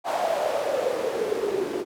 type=noise with band-pass filter sweep; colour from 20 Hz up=white; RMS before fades=-26 dBFS; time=0.04-1.85 s; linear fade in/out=50 ms; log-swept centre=730 to 350 Hz; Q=7.2; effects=none